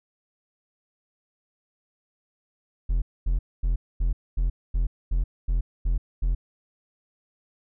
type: tone bursts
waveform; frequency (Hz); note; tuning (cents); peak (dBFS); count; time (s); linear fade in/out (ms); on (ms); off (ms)
triangle; 42.61; F1; -42; -18; 10; 2.89-6.35; 10; 130; 240
effects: none